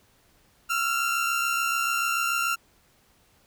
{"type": "tone pair together", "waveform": "30% pulse", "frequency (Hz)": [1316, 1382.9], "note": ["E6", "F6"], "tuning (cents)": [-3, -17], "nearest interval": "minor second", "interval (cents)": 86, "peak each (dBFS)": [-28, -22], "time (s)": [0.69, 2.56], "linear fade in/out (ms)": 20, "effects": ["pink hiss -62 dBFS RMS until 3.46 s"]}